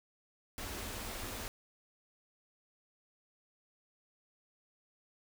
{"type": "band-stop noise", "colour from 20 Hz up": "pink", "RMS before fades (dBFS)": -42, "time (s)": [0.58, 1.48], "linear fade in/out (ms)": 0, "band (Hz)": [120, 190], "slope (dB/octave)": 96, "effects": []}